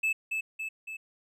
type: tone with echo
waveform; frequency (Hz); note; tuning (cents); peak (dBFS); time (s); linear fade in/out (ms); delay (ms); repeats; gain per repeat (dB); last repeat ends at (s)
triangle; 2617; E7; -13; -23; 0.03-0.13; 10; 280; 3; -4; 0.97
effects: none